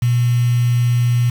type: tone with quantisation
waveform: sine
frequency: 121.1 Hz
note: B2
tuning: 34 cents flat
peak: -12 dBFS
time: 0.02-1.3 s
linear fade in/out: 5 ms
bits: 5
effects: none